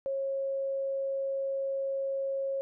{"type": "tone", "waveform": "sine", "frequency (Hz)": 544, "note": "C#5", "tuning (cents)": -33, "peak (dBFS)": -29, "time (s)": [0.06, 2.61], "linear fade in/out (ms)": 0, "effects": []}